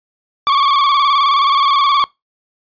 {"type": "tone with vibrato", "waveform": "45% pulse", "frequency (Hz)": 1127, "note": "C#6", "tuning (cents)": 28, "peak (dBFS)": -10, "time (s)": [0.47, 2.04], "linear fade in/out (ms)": 0, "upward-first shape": "square", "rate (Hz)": 19, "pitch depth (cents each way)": 52, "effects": ["noise-tail reverb RT60 0.2 s tail -23 dB re dry", "resampled to 11025 Hz"]}